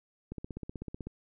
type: click train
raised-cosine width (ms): 3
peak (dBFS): -26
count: 13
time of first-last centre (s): 0.32-1.07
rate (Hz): 16
effects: none